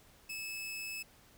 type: tone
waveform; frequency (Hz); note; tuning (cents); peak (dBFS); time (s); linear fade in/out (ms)
sawtooth; 2603; E7; -22; -36; 0.29-1.03; 10
effects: pink hiss -62 dBFS RMS until 1.37 s